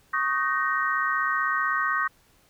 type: chord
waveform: sine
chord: Eb dominant seventh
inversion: third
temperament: equal with one note detuned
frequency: 1108.7 / 1244.5 / 1535.7 / 1864.7 Hz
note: Db6 / Eb6 / G6 / Bb6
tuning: 0 / 0 / -36 / 0 cents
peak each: -28 dBFS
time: 0.13-2.08 s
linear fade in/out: 10 ms
effects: pink hiss -61 dBFS RMS until 2.49 s